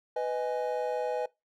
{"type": "chord", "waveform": "triangle", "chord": "G# minor", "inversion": "first", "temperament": "just", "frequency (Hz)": [498.4, 623, 830.6], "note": ["B4", "D#5", "G#5"], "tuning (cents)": [16, 2, 0], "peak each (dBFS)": [-29, -32, -33], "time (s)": [0.16, 1.26], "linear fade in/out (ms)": 5, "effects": ["noise-tail reverb RT60 0.2 s tail -21 dB re dry"]}